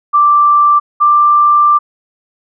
sine tone pair in turn, 1174.7 / 1181.4 Hz, D6 / D6, 0 / +10 cents, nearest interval unison, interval 10 cents, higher second, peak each -5 dBFS, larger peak neither, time 0.13-0.8 / 1-1.79 s, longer second, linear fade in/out 20 ms, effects none

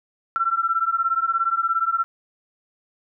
sine beating tone pair, 1341 / 1358 Hz, E6 / F6, +29 / -49 cents, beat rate 17 Hz, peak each -22 dBFS, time 0.36-2.04 s, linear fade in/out 0 ms, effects none

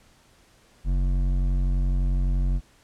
sine tone with hard clipping, 45.88 Hz, F#1, 14 cents flat, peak -22 dBFS, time 0.84-2.61 s, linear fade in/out 50 ms, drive 10 dB, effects pink hiss -58 dBFS RMS until 2.83 s + low-pass 10000 Hz 12 dB/octave

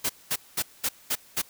white noise bursts, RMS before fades -26 dBFS, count 6, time 0.04-1.42 s, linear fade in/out 10 ms, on 55 ms, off 210 ms, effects white hiss -54 dBFS RMS until 1.49 s

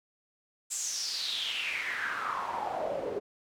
pink noise with band-pass filter sweep, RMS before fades -34 dBFS, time 0.7-3.2 s, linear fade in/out 20 ms, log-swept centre 7800 to 420 Hz, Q 5.9, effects none

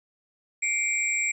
sine tone cluster, 2124 / 2334 / 7620 Hz, C7 / D7 / A#8, +25 / -11 / +37 cents, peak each -31 / -26 / -28 dBFS, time 0.62-1.32 s, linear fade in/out 10 ms, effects none

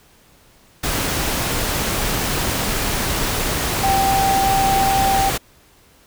sine tone in noise, 780 Hz, G5, 9 cents flat, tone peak -15 dBFS, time 3.83-5.3 s, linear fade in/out 10 ms, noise pink, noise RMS -21 dBFS, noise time 0.83-5.38 s, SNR +3 dB, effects pink hiss -52 dBFS RMS until 6.06 s

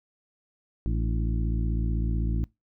harmonic tone with a mistuned harmonic, 55.9 Hz, A1, 28 cents sharp, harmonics 1 / 2 / 3 / 4 / 5 / 6, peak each -25 / -31 / -35 / -37 / -39 / -41 dBFS, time 0.86-2.44 s, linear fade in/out 0 ms, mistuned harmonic 5, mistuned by +73 cents, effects noise-tail reverb RT60 0.2 s tail -23 dB re dry

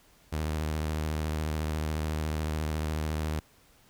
sawtooth tone with vibrato, 77.4 Hz, D#2, 9 cents flat, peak -25 dBFS, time 0.32-3.4 s, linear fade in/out 10 ms, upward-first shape sine, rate 14 Hz, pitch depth 43 cents each way, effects pink hiss -61 dBFS RMS until 3.89 s

